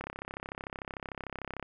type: click train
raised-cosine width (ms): 0.5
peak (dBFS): -22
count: 55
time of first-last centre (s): 0.01-1.627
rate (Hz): 33.4
effects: none